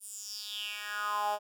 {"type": "tone with high-pass filter sweep", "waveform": "10% pulse", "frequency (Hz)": 207.7, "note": "G#3", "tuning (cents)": 0, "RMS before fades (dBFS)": -36, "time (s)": [0, 1.39], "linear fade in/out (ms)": 50, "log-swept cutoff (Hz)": [9900, 660], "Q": 5.2, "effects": []}